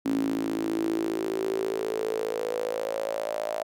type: tone with high-pass filter sweep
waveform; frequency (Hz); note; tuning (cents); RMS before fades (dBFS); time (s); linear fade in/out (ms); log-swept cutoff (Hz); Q
sawtooth; 54.8; A1; -6; -29; 0.05-3.63; 5; 270 to 630; 9.6
effects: none